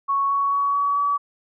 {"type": "tone with pitch steps", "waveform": "sine", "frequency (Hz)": [1108.7, 1117.1, 1125.5, 1134, 1142.5], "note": ["C#6", "C#6", "C#6", "C#6", "D6"], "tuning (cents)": [0, 13, 26, 39, -48], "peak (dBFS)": -18, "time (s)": [0.08, 1.18], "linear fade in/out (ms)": 20, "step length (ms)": 220, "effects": []}